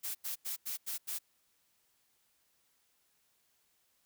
blue noise bursts, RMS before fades -38 dBFS, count 6, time 0.03-1.19 s, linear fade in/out 20 ms, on 120 ms, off 88 ms, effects white hiss -74 dBFS RMS until 4.05 s

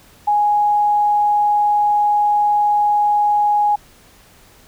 sine tone, 830.6 Hz, G#5, in tune, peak -12 dBFS, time 0.27-3.76 s, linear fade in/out 10 ms, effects pink hiss -48 dBFS RMS until 4.67 s

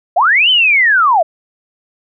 sine linear two-way sweep, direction up then down, 608 to 3100 to 608 Hz, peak -7 dBFS, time 0.16-1.23 s, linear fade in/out 10 ms, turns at 0.5 s, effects none

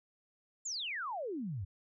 sine exponential sweep, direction down, 7459 to 85 Hz, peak -36 dBFS, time 0.65-1.65 s, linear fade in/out 10 ms, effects none

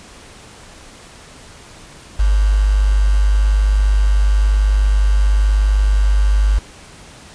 sine tone with quantisation, 50.5 Hz, G#1, 48 cents flat, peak -10 dBFS, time 2.19-6.59 s, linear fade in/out 10 ms, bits 5, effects pink hiss -40 dBFS RMS until 7.34 s + resampled to 22050 Hz

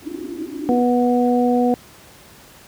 pink band-pass noise, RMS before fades -29 dBFS, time 0.02-0.84 s, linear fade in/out 50 ms, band 270 to 360 Hz, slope 96 dB/octave
harmonic tone, 245.1 Hz, B3, 13 cents flat, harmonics 1 / 2 / 3, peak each -16 / -19 / -21 dBFS, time 0.69-1.74 s, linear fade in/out 0 ms
effects pink hiss -45 dBFS RMS until 2.67 s + high-pass 60 Hz 12 dB/octave

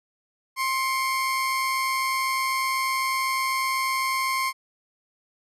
30% pulse tone pair together, 1057 / 2242 Hz, C6 / C#7, +17 / +19 cents, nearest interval octave + minor second, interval 1302 cents, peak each -21 / -30 dBFS, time 0.56-4.53 s, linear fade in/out 50 ms, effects resampled to 32000 Hz

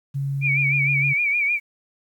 sine tone with pitch glide, 138.59 to 139.55 Hz, C#3 to C#3, 0 to +12 cents, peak -22 dBFS, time 0.14-1.14 s, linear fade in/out 20 ms, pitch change +12 cents, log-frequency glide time 0.53-0.75 s
sine tone with vibrato, 2330 Hz, D7, 14 cents flat, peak -18 dBFS, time 0.41-1.6 s, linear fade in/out 50 ms, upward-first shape sine, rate 6.5 Hz, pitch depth 83 cents each way
effects 9-bit

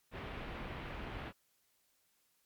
pink low-pass noise, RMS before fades -44 dBFS, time 0.11-1.33 s, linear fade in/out 50 ms, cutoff 3000 Hz, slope 24 dB/octave, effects white hiss -75 dBFS RMS until 2.45 s + MP3 96 kbps

